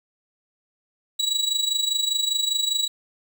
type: tone with amplitude modulation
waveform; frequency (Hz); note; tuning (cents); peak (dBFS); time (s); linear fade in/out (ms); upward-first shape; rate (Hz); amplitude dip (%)
35% pulse; 3900; B7; -23; -16; 1.19-2.88; 10; sine; 25; 70
effects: 8-bit